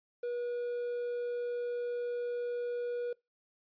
triangle tone with quantisation, 483 Hz, B4, 39 cents flat, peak -31 dBFS, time 0.23-3.13 s, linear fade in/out 5 ms, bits 10, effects noise-tail reverb RT60 0.2 s tail -23 dB re dry + resampled to 11025 Hz

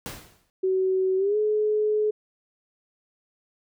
pink noise with exponential decay, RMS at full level -33 dBFS, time 0.06-0.5 s, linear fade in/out 0 ms, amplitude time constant 95 ms
sine tone with pitch glide, 376.8 to 425.4 Hz, F#4 to G#4, +32 to +42 cents, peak -20 dBFS, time 0.63-2.11 s, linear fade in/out 10 ms, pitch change +210 cents, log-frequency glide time 1.17-1.37 s
effects none

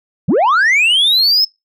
sine linear sweep, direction up, 120 to 5274 Hz, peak -6 dBFS, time 0.28-1.45 s, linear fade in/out 10 ms, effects noise-tail reverb RT60 0.2 s tail -24 dB re dry + tanh soft clip ceiling -8 dBFS

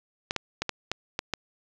clicks, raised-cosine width 0.2 ms, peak -10 dBFS, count 7, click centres 0.309 / 0.363 / 0.62 / 0.693 / 0.916 / 1.191 / 1.337 s, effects low-pass 7000 Hz 12 dB/octave + 7-bit

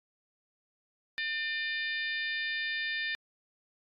harmonic tone with a mistuned harmonic, 600 Hz, D5, 37 cents sharp, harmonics 3 / 4 / 5 / 6 / 7 / 8, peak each -33 / -38 / -45 / -39 / -47 / -46 dBFS, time 1.18-3.15 s, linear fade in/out 0 ms, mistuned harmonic 5, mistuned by -28 cents, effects AAC 48 kbps

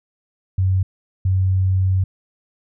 sine tone pair in turn, 94.1 / 94.1 Hz, F#2 / F#2, +30 / +30 cents, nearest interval unison, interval 0 cents, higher neither, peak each -14 dBFS, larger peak neither, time 0.58-0.83 / 1.25-2.04 s, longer second, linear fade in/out 5 ms, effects none

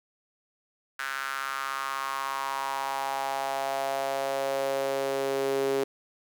sawtooth tone with high-pass filter sweep, 136.4 Hz, C#3, 28 cents flat, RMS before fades -30 dBFS, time 0.99-5.84 s, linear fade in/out 5 ms, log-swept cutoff 1500 to 390 Hz, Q 4.3, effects none

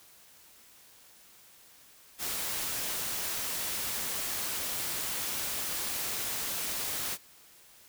white noise, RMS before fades -34 dBFS, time 2.18-7.18 s, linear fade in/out 50 ms, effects white hiss -57 dBFS RMS until 7.88 s

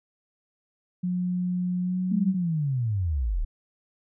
sine tone with pitch glide, 180 to 183.78 Hz, F#3 to F#3, -47 to -11 cents, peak -24 dBFS, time 1.03-2.35 s, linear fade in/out 10 ms, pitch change +36 cents, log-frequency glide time 1.82-1.99 s
sine linear sweep, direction down, 220 to 31.58 Hz, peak -23 dBFS, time 2.11-3.45 s, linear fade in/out 10 ms
effects none

